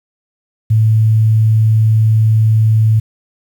sine tone, 110 Hz, A2, in tune, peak -7 dBFS, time 0.7-3 s, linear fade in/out 10 ms, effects 7-bit

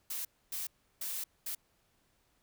blue noise bursts at uneven times, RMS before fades -38 dBFS, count 4, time 0.1-0.25 / 0.52-0.67 / 1.01-1.24 / 1.46-1.55 s, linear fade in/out 5 ms, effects pink hiss -73 dBFS RMS until 2.42 s

